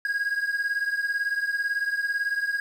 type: beating tone pair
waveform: triangle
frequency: 1637 / 1655 Hz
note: G#6 / G#6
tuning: -25 / -6 cents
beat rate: 18 Hz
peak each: -24 / -28 dBFS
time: 0.05-2.6 s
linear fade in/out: 2 ms
effects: 9-bit